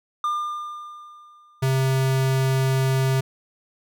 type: tone with exponential decay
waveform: triangle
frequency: 1202 Hz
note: D6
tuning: 40 cents sharp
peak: -18 dBFS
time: 0.24-1.85 s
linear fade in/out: 2 ms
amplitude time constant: 350 ms
type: tone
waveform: square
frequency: 132.7 Hz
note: C3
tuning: 25 cents sharp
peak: -19 dBFS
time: 1.62-3.21 s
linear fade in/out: 10 ms
effects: none